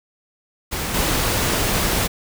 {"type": "noise with level steps", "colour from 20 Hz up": "pink", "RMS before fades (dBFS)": [-25, -20], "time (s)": [0.71, 2.08], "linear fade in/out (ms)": 20, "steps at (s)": 0.94, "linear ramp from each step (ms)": 5, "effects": []}